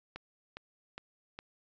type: click train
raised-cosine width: 0.3 ms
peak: -26 dBFS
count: 4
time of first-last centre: 0.16-1.39 s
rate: 2.44 Hz
effects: resampled to 16000 Hz